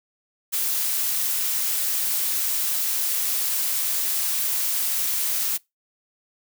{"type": "noise", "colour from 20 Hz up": "blue", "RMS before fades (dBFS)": -24, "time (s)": [0.52, 5.58], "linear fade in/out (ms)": 20, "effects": ["noise-tail reverb RT60 0.2 s tail -24 dB re dry"]}